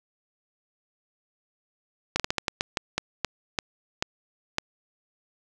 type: slowing click train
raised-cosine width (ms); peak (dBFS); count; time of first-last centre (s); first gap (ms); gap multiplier
0.2; -7; 13; 2.16-4.584; 37; 1.28
effects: none